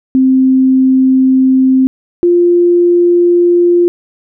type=tone pair in turn; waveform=sine; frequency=261.6 / 349.2 Hz; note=C4 / F4; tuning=0 / 0 cents; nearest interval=perfect fourth; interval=500 cents; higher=second; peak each=-5 dBFS; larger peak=neither; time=0.15-1.87 / 2.23-3.88 s; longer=first; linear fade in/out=0 ms; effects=none